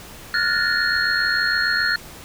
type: tone cluster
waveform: sine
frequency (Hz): 1403 / 1470 / 1736 / 1824 / 4295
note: F6 / F#6 / A6 / A#6 / C8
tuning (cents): +8 / -12 / -24 / -38 / +44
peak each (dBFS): -24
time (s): 0.34-1.96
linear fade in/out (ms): 2
effects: pink hiss -40 dBFS RMS until 2.24 s